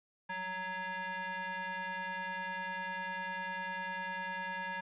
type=ring-modulated tone; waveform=40% pulse; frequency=370 Hz; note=F#4; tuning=in tune; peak=-33 dBFS; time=0.29-4.81 s; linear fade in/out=10 ms; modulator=1300 Hz; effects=resampled to 8000 Hz